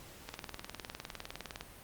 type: click train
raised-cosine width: 0.2 ms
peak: -23 dBFS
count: 27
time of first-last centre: 0.29-1.61 s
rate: 19.7 Hz
effects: pink hiss -53 dBFS RMS until 1.83 s + Opus 48 kbps